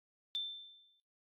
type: tone with exponential decay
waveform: sine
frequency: 3552 Hz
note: A7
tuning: 16 cents sharp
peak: -33 dBFS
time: 0.35-1 s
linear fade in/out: 0 ms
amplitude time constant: 140 ms
effects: noise-tail reverb RT60 0.5 s tail -24 dB re dry + AAC 48 kbps